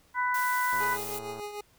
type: harmonic tone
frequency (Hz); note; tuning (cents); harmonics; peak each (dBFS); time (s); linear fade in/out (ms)
496.9; B4; +11; 2 / 3 / 4; -27 / -31 / -33; 0.14-0.98; 50
type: noise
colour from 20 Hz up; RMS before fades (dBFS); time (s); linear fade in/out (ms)
blue; -38; 0.34-1.19; 5
type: click train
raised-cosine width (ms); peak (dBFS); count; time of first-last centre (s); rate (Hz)
1; -30; 75; 0.73-1.397; 111
type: tone with tremolo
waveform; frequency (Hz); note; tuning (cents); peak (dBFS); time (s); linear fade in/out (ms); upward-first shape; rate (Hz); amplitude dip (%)
25% pulse; 414.2; G#4; -5; -30; 0.8-1.61; 5; triangle; 6.6; 60
effects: pink hiss -63 dBFS RMS until 1.78 s